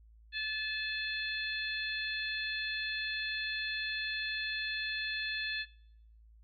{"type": "harmonic tone with a mistuned harmonic", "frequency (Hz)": 867, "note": "A5", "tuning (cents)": -26, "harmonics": [2, 3, 4, 5], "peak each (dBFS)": [-37, -39, -40, -41], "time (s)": [0.32, 5.66], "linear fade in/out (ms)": 50, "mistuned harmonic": 5, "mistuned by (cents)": -57, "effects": ["noise-tail reverb RT60 0.7 s tail -19 dB re dry", "added 55 Hz sine -56 dBFS peak until 6.43 s"]}